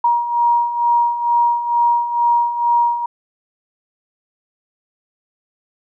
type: beating tone pair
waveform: sine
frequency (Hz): 947 / 949.2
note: A#5 / A#5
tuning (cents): +27 / +31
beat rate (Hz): 2.2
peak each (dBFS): -20 / -14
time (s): 0.04-3.06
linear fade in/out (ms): 5
effects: none